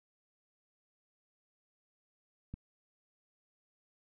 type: click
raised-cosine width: 5 ms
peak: -29 dBFS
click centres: 2.54 s
effects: none